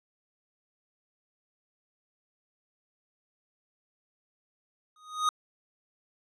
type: tone with exponential growth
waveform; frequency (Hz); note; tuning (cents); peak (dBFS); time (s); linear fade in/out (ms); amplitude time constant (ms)
square; 1244.5; D#6; 0; -21; 4.96-5.29; 2; 71
effects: low-pass 8000 Hz 12 dB/octave